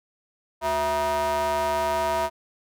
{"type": "ring-modulated tone", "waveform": "square", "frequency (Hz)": 146.3, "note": "D3", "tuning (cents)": -6, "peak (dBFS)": -20, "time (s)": [0.61, 2.3], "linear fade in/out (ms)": 50, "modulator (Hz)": 806, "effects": []}